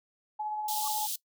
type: tone with tremolo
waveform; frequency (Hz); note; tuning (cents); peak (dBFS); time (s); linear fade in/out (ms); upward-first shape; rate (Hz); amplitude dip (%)
sine; 850; G#5; +40; -30; 0.39-1.07; 10; triangle; 16; 35
type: high-pass noise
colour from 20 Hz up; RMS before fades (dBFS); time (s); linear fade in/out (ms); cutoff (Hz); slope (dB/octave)
white; -34; 0.68-1.16; 5; 3100; 48
type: tone with exponential growth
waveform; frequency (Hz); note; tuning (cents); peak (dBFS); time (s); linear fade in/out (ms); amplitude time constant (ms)
triangle; 1140; C#6; +48; -32; 0.81-0.88; 5; 15
effects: noise-tail reverb RT60 0.1 s tail -20 dB re dry